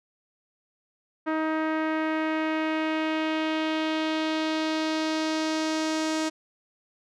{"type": "tone with low-pass filter sweep", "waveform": "sawtooth", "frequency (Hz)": 315, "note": "D#4", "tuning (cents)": 21, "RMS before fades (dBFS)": -27, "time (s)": [1.26, 6.3], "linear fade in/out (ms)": 20, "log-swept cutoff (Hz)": [1600, 6800], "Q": 1.6, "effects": []}